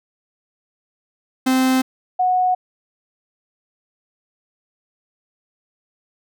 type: tone pair in turn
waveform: 45% pulse / sine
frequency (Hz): 259.6 / 734.3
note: C4 / F#5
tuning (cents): -13 / -13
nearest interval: octave + tritone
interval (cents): 1800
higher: second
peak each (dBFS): -14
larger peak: neither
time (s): 1.46-1.82 / 2.19-2.55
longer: neither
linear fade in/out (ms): 10
effects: none